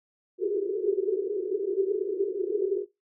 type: band-pass noise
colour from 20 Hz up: white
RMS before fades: -28 dBFS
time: 0.38-2.86 s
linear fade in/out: 50 ms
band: 370 to 420 Hz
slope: 96 dB/octave
effects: noise-tail reverb RT60 0.2 s tail -19 dB re dry